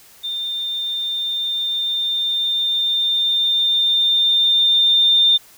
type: tone with level ramp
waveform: sine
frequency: 3607 Hz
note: A7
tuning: 42 cents sharp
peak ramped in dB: -22 to -10 dBFS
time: 0.23-5.38 s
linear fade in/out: 20 ms
effects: white hiss -47 dBFS RMS until 5.57 s